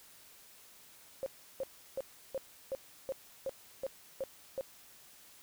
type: tone bursts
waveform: sine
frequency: 535 Hz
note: C5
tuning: 38 cents sharp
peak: -33 dBFS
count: 10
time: 1.23-4.61 s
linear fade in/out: 0 ms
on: 32 ms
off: 340 ms
effects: white hiss -58 dBFS RMS until 5.42 s